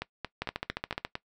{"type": "two click trains", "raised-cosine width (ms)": 0.3, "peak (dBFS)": [-15, -17], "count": [10, 6], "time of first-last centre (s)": [[0.42, 1.049], [0.02, 1.154]], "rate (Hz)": [14.3, 4.41], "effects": ["noise-tail reverb RT60 0.1 s tail -19 dB re dry"]}